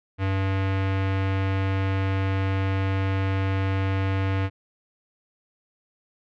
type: tone with low-pass filter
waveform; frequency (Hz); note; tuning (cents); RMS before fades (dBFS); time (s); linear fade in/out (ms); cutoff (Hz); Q
square; 96.4; G2; -28; -24; 0.18-4.5; 50; 2400; 1.6
effects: none